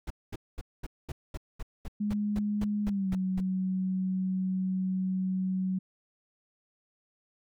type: noise bursts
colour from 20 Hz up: brown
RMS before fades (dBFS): -35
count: 14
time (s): 0.07-3.406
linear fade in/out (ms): 5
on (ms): 34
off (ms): 220
type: tone with pitch glide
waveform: sine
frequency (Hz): 207.7 to 187.19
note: G#3 to F#3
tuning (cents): 0 to +20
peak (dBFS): -27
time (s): 2-5.79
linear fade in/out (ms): 10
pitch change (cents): -180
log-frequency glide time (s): 2.84-3.11
effects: none